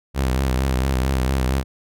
sawtooth tone with vibrato, 65.41 Hz, C2, in tune, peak -14 dBFS, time 0.14-1.64 s, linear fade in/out 50 ms, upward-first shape sine, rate 4.4 Hz, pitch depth 64 cents each way, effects none

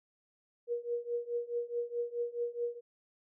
sine tone with tremolo, 476.5 Hz, A#4, 38 cents sharp, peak -29 dBFS, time 0.67-2.81 s, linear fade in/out 50 ms, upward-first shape triangle, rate 4.7 Hz, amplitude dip 95%, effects none

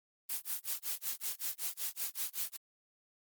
blue noise with tremolo, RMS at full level -35 dBFS, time 0.29-2.57 s, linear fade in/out 10 ms, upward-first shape sine, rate 5.3 Hz, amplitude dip 100%, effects Opus 24 kbps

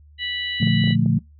harmonic tone, 982 Hz, B5, 10 cents flat, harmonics 2 / 3 / 4, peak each -28 / -27 / -31 dBFS, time 0.18-0.96 s, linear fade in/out 50 ms
sine chord, Bb major seventh, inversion none, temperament equal, 116.54 / 146.83 / 174.61 / 220 Hz, Bb2 / D3 / F3 / A3, 0 / 0 / 0 / 0 cents, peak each -21 dBFS, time 0.6-1.19 s, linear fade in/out 10 ms
clicks, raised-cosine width 2 ms, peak -22 dBFS, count 6, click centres 0.627 / 0.674 / 0.839 / 0.875 / 0.906 / 1.06 s
effects noise-tail reverb RT60 0.2 s tail -25 dB re dry + added 74 Hz sine -46 dBFS peak until 1.39 s

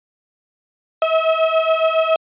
35% pulse beating tone pair, 640 / 647.2 Hz, D#5 / E5, +49 / -32 cents, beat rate 7.2 Hz, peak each -16 / -15 dBFS, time 1.02-2.16 s, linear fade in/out 2 ms, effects resampled to 8000 Hz

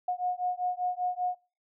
sine beating tone pair, 721 / 726.1 Hz, F#5 / F#5, -45 / -33 cents, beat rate 5.1 Hz, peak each -31 dBFS, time 0.08-1.35 s, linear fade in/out 5 ms, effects noise-tail reverb RT60 0.4 s tail -25 dB re dry

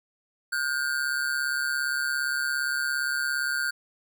square ring-modulated tone, 1500 Hz, F#6, 23 cents sharp, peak -23 dBFS, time 0.52-3.71 s, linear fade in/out 10 ms, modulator 68.7 Hz, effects none

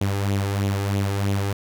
sawtooth tone with flanger, 99.3 Hz, G2, 23 cents sharp, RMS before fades -23 dBFS, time 0.01-1.53 s, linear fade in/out 5 ms, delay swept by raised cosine 0.29 to 2.49 ms, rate 3.1 Hz, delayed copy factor +0.55, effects none

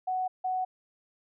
sine tone pair in turn, 743 / 743 Hz, F#5 / F#5, +7 / +7 cents, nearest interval unison, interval 0 cents, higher neither, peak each -27 dBFS, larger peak neither, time 0.07-0.28 / 0.44-0.65 s, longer neither, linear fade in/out 10 ms, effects none

